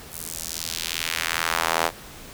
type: tone with high-pass filter sweep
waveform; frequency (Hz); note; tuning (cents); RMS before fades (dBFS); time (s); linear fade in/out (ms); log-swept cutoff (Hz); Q
sawtooth; 82.41; E2; 0; -27; 0.1-1.91; 50; 11000 to 640; 1.2
effects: pink hiss -42 dBFS RMS until 2.33 s